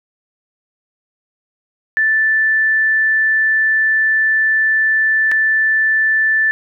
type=tone with dropouts; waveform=sine; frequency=1760 Hz; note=A6; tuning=in tune; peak=-11 dBFS; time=1.97-6.51 s; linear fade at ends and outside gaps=0 ms; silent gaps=5.315-5.318 s; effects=none